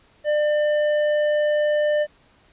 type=tone with tanh clipping; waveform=sine; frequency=598 Hz; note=D5; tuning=31 cents sharp; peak=-19 dBFS; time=0.24-2.07 s; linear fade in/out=50 ms; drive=10 dB; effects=pink hiss -57 dBFS RMS until 2.52 s + resampled to 8000 Hz